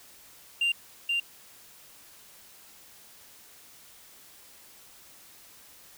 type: tone with echo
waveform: sine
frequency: 2785 Hz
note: F7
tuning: 5 cents flat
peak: -20 dBFS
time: 0.61-0.72 s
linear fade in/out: 5 ms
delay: 480 ms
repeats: 1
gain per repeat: -3 dB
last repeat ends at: 1.2 s
effects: tanh soft clip ceiling -22 dBFS + white hiss -53 dBFS RMS until 5.97 s